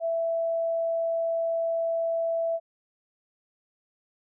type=tone; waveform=sine; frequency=663 Hz; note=E5; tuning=10 cents sharp; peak=-24 dBFS; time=0-2.6 s; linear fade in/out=50 ms; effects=none